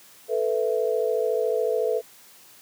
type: chord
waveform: sine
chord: A suspended second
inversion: none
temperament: equal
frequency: 440 / 493.9 / 659.3 Hz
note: A4 / B4 / E5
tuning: 0 / 0 / 0 cents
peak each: -24 / -25 / -29 dBFS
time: 0.28-2.02 s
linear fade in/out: 50 ms
effects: white hiss -51 dBFS RMS until 2.61 s + high-pass 100 Hz 12 dB/octave